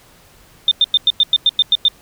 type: tone bursts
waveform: sine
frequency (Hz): 3597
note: A7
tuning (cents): +37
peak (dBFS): -8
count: 10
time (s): 0.68-1.883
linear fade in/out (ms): 2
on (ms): 33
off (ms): 97
effects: pink hiss -48 dBFS RMS until 2.01 s